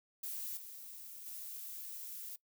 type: noise with level steps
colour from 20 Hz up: violet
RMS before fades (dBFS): -42 / -50 / -46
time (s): 0.23-2.36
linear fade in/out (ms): 5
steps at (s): 0.57 / 1.26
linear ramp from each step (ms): 2
effects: noise-tail reverb RT60 0.1 s tail -20 dB re dry